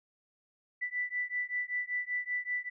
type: beating tone pair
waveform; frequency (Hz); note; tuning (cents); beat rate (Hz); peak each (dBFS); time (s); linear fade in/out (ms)
sine; 1975.5 / 1980.7; B6 / B6; 0 / +5; 5.2; -35 / -35; 0.81-2.7; 20
effects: none